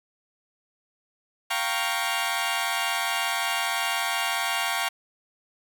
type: chord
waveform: 15% pulse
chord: G half-diminished seventh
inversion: third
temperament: equal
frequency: 698.5 / 784 / 932.3 / 1108.7 Hz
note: F5 / G5 / Bb5 / Db6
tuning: 0 / 0 / 0 / 0 cents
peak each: -24 dBFS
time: 1.5-4.89 s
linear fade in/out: 10 ms
effects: none